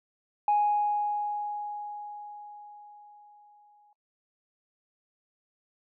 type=tone with exponential decay; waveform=sine; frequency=830.6 Hz; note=G#5; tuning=in tune; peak=-19 dBFS; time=0.48-3.93 s; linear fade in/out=2 ms; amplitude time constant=750 ms; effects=noise-tail reverb RT60 0.1 s tail -19 dB re dry + tanh soft clip ceiling -17 dBFS